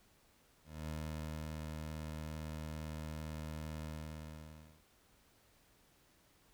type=tone with ADSR envelope; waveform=20% pulse; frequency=77.7 Hz; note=D#2; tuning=2 cents flat; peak=-35 dBFS; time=0.64-4.84 s; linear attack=240 ms; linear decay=720 ms; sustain=-2 dB; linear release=1000 ms; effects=pink hiss -69 dBFS RMS until 6.53 s